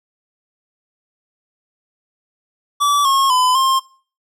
square tone with pitch steps, 1153 / 1085 / 1009 / 1062 Hz, D6 / C#6 / B5 / C6, -32 / -37 / +37 / +25 cents, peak -13 dBFS, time 2.8-3.8 s, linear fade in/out 20 ms, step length 250 ms, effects noise-tail reverb RT60 0.4 s tail -21 dB re dry + low-pass 12000 Hz 12 dB/octave

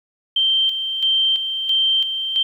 sine tone with tremolo, 3136 Hz, G7, in tune, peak -14 dBFS, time 0.36-2.43 s, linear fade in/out 5 ms, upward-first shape square, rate 1.5 Hz, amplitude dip 55%, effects 9-bit

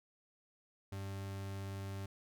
40% pulse tone, 97.9 Hz, G2, 2 cents flat, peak -40 dBFS, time 0.92-2.06 s, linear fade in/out 5 ms, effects none

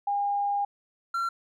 sine / triangle tone pair in turn, 810 / 1365 Hz, G#5 / F6, -43 / -40 cents, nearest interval major sixth, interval 903 cents, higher second, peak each -24 dBFS, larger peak neither, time 0.07-0.65 / 1.14-1.29 s, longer first, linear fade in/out 5 ms, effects none

